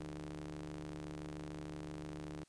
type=ring-modulated tone; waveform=sawtooth; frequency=73.42 Hz; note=D2; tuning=in tune; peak=-37 dBFS; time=0-2.44 s; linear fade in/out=5 ms; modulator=234 Hz; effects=white hiss -71 dBFS RMS until 2.48 s + resampled to 22050 Hz